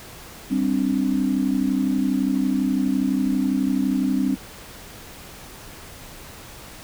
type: chord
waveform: sine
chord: G suspended fourth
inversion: none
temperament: equal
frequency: 196 / 261.6 / 293.7 Hz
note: G3 / C4 / D4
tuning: 0 / 0 / 0 cents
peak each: -24 / -21 / -25 dBFS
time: 0.5-4.36 s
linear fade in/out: 20 ms
effects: pink hiss -41 dBFS RMS until 6.83 s